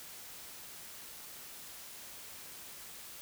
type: silence
effects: white hiss -49 dBFS RMS until 3.21 s